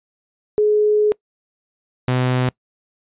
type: tone pair in turn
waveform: sine / sawtooth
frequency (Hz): 421.9 / 126.74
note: G#4 / B2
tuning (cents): +27 / +45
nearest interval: octave + major sixth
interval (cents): 2082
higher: first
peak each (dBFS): -12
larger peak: neither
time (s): 0.58-1.12 / 2.08-2.49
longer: first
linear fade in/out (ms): 0
effects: noise-tail reverb RT60 0.1 s tail -24 dB re dry + resampled to 8000 Hz